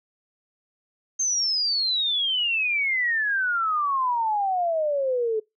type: exponential sweep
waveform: sine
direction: down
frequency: 6400 to 427.1 Hz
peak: -21 dBFS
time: 1.19-5.4 s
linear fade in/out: 10 ms
effects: noise-tail reverb RT60 0.2 s tail -24 dB re dry